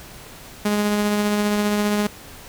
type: tone with tremolo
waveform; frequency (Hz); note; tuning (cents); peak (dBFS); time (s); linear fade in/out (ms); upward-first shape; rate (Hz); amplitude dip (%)
sawtooth; 207.7; G#3; 0; -13; 0.65-2.07; 5; triangle; 15; 30
effects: pink hiss -41 dBFS RMS until 2.48 s